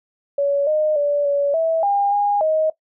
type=tone with pitch steps; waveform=sine; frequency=565 / 614 / 579 / 568 / 652 / 805 / 817 / 628 Hz; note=C#5 / D#5 / D5 / C#5 / E5 / G5 / G#5 / D#5; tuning=+33 / -23 / -25 / +42 / -19 / +46 / -29 / +16 cents; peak=-15 dBFS; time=0.38-2.7 s; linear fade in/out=5 ms; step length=290 ms; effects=noise-tail reverb RT60 0.1 s tail -17 dB re dry